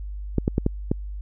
clicks, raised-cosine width 3 ms, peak -7 dBFS, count 5, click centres 0.383 / 0.479 / 0.581 / 0.664 / 0.915 s, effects added 50 Hz sine -30 dBFS peak until 1.21 s

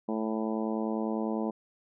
harmonic tone, 110 Hz, A2, in tune, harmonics 2 / 3 / 4 / 5 / 6 / 7 / 8 / 9, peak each -31 / -35 / -37 / -39 / -41 / -42 / -43 / -44 dBFS, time 0.08-1.51 s, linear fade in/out 10 ms, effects none

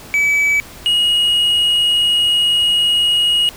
triangle tone pair in turn, 2291 / 2887 Hz, D7 / F#7, -44 / -43 cents, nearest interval major third, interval 401 cents, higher second, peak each -10 dBFS, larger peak neither, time 0.14-0.6 / 0.86-3.49 s, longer second, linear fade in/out 0 ms, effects pink hiss -37 dBFS RMS until 3.56 s

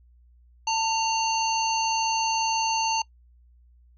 harmonic tone with a mistuned harmonic, 893 Hz, A5, 25 cents sharp, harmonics 1 / 3 / 5 / 7, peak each -24 / -29 / -31 / -32 dBFS, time 0.67-3.02 s, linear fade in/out 5 ms, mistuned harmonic 3, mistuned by +61 cents, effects noise-tail reverb RT60 0.1 s tail -23 dB re dry + added 60 Hz sine -53 dBFS peak until 3.97 s

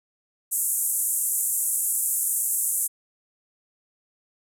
white band-pass noise, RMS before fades -25 dBFS, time 0.51-2.88 s, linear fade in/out 20 ms, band 7500 to 13000 Hz, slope 48 dB/octave, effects none

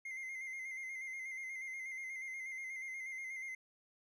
triangle tone with vibrato, 2093 Hz, C7, in tune, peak -40 dBFS, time 0.05-3.55 s, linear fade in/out 5 ms, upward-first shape square, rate 8.3 Hz, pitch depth 32 cents each way, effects none

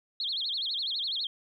sine tone with vibrato, 3729 Hz, A#7, in tune, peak -29 dBFS, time 0.2-1.27 s, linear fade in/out 2 ms, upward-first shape sine, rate 12 Hz, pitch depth 280 cents each way, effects 11-bit

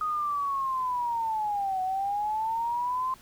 sine linear two-way sweep, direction down then up, 1252 to 741 to 1046 Hz, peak -26 dBFS, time 0.01-3.14 s, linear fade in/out 2 ms, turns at 1.82 s, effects pink hiss -54 dBFS RMS until 3.21 s

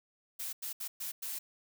blue noise bursts at uneven times, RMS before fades -39 dBFS, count 5, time 0.39-0.53 / 0.62-0.73 / 0.8-0.88 / 1-1.12 / 1.22-1.39 s, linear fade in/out 10 ms, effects none

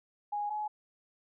sine tone pair in turn, 827 / 845.8 Hz, G#5 / G#5, -8 / +31 cents, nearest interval unison, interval 39 cents, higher second, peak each -31 / -32 dBFS, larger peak first, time 0.32-0.5 / 0.5-0.68 s, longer neither, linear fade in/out 10 ms, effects none

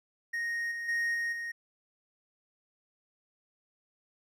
triangle tone with level steps, 1864.7 Hz, A#6, in tune, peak -29 / -33 / -26 / -28 / -33 dBFS, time 0.33-1.52 s, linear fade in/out 10 ms, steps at 0.71 / 0.88 / 1.14 / 1.32 s, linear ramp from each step 10 ms, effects none

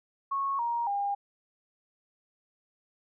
sine tone with pitch steps, 1100 / 941.2 / 805.2 Hz, C#6 / A#5 / G5, -14 / +16 / +46 cents, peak -27 dBFS, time 0.31-1.15 s, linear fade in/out 10 ms, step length 280 ms, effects none

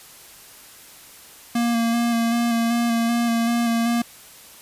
square tone with vibrato, 233.3 Hz, A#3, 2 cents sharp, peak -19 dBFS, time 1.55-4.02 s, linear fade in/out 5 ms, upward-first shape square, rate 2.6 Hz, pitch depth 18 cents each way, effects white hiss -45 dBFS RMS until 4.61 s + resampled to 32000 Hz

